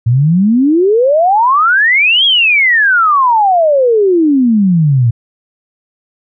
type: exponential two-way sweep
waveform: sine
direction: up then down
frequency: 112 to 3345 to 112 Hz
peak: -6 dBFS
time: 0.06-5.11 s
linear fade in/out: 10 ms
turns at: 2.25 s
effects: none